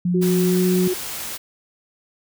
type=tone with pitch glide; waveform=sine; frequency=177.2 to 181.55 Hz; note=F3 to F#3; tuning=+25 to -33 cents; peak=-17 dBFS; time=0.05-0.88 s; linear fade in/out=5 ms; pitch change=+42 cents; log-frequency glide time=0.4-0.65 s
type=tone; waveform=sine; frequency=365.9 Hz; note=F#4; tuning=19 cents flat; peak=-19 dBFS; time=0.14-0.94 s; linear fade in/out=10 ms
type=noise; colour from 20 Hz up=white; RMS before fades=-30 dBFS; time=0.21-1.38 s; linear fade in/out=20 ms
effects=none